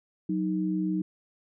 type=tone pair together; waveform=sine; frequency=185 / 312.4 Hz; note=F#3 / D#4; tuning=0 / +7 cents; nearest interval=major sixth; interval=907 cents; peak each=-28 dBFS; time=0.29-1.02 s; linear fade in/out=5 ms; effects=none